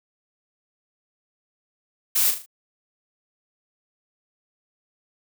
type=noise with echo; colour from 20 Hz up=blue; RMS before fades=-20 dBFS; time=2.15-2.31 s; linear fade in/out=10 ms; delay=38 ms; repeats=4; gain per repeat=-7 dB; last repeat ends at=2.462 s; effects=none